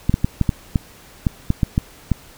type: clicks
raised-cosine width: 5 ms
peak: -3 dBFS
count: 11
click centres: 0.095 / 0.141 / 0.245 / 0.413 / 0.492 / 0.758 / 1.268 / 1.504 / 1.632 / 1.779 / 2.117 s
effects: pink hiss -45 dBFS RMS until 2.37 s